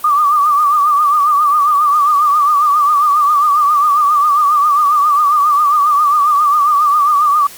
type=tone with vibrato; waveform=sine; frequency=1180 Hz; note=D6; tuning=8 cents sharp; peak=-8 dBFS; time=0.04-7.47 s; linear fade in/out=5 ms; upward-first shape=triangle; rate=7.4 Hz; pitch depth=95 cents each way; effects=white hiss -35 dBFS RMS until 7.57 s + Opus 32 kbps